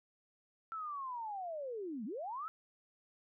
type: linear two-way sweep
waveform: sine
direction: down then up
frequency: 1342 to 195.9 to 1342 Hz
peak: -39 dBFS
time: 0.72-2.48 s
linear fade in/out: 0 ms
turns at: 2.05 s
effects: none